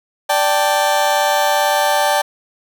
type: chord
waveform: 35% pulse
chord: D suspended fourth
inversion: none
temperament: just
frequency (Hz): 587.3 / 783.1 / 881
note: D5 / G5 / A5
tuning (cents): 0 / -2 / +2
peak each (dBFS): -16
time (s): 0.29-2.22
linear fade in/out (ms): 10
effects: none